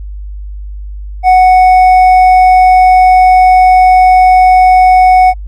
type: tone with hard clipping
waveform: sine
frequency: 740 Hz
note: F#5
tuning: in tune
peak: -3 dBFS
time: 1.23-5.34 s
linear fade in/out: 50 ms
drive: 4 dB
effects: added 50 Hz sine -20 dBFS peak until 5.47 s + Opus 48 kbps